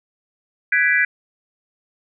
sine chord, G# half-diminished seventh, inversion third, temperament equal with one note detuned, 1507.6 / 1661.2 / 1975.5 / 2349 Hz, F#6 / G#6 / B6 / D7, +32 / 0 / 0 / 0 cents, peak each -22 / -18 / -18 / -22 dBFS, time 0.72-1.05 s, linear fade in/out 5 ms, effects none

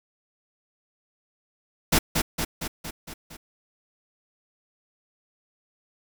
pink noise with echo, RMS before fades -19 dBFS, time 1.92-1.99 s, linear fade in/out 10 ms, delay 230 ms, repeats 6, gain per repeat -4 dB, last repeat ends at 3.37 s, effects none

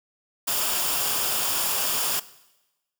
white noise with comb filter, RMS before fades -25 dBFS, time 0.47-2.2 s, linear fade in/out 10 ms, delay 0.49 ms, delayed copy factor -0.5, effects noise-tail reverb RT60 1.0 s tail -18 dB re dry

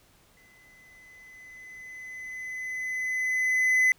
triangle tone with exponential growth, 2021 Hz, B6, 39 cents sharp, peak -16 dBFS, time 0.37-3.92 s, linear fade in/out 1 ms, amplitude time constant 770 ms, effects pink hiss -61 dBFS RMS until 3.98 s

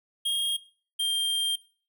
square tone pair in turn, 3246 / 3188 Hz, G#7 / G7, -40 / +28 cents, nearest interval unison, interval 32 cents, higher first, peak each -25 dBFS, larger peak neither, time 0.25-0.57 / 0.99-1.56 s, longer second, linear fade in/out 10 ms, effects noise-tail reverb RT60 0.4 s tail -19 dB re dry

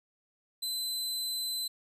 sawtooth tone, 4040 Hz, B7, 39 cents sharp, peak -29 dBFS, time 0.62-1.68 s, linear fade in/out 10 ms, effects resampled to 32000 Hz

